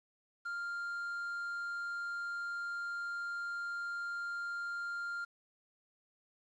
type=tone with quantisation; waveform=triangle; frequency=1396.9 Hz; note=F6; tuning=in tune; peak=-35 dBFS; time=0.45-5.25 s; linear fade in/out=10 ms; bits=10; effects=low-pass 7000 Hz 12 dB/octave